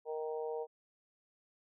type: harmonic tone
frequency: 155.9 Hz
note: D#3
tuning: 4 cents sharp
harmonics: 3 / 4 / 5 / 6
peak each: -37 / -45 / -46 / -49 dBFS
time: 0.05-0.67 s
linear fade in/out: 50 ms
effects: none